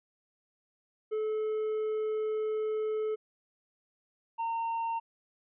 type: tone pair in turn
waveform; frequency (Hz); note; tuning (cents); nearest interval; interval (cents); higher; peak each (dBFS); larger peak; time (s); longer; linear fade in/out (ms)
triangle; 432.4 / 916.2; A4 / A#5; -30 / -30; octave + minor second; 1300; second; -27 / -28; first; 1.11-3.16 / 4.38-5; first; 20
effects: resampled to 8000 Hz